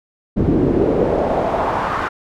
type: noise with band-pass filter sweep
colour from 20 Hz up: brown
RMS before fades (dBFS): -17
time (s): 0.36-2.09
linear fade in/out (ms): 20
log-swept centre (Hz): 250 to 1300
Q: 2.4
effects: none